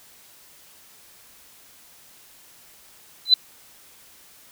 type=tone with exponential growth; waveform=sine; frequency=4018 Hz; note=B7; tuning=29 cents sharp; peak=-6 dBFS; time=3.25-3.34 s; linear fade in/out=5 ms; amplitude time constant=19 ms; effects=white hiss -51 dBFS RMS until 4.51 s